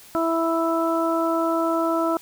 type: harmonic tone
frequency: 329.6 Hz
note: E4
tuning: in tune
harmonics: 1 / 2 / 3 / 4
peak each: -23 / -24 / -29 / -26 dBFS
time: 0.15-2.17 s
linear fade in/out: 0 ms
effects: white hiss -47 dBFS RMS until 2.21 s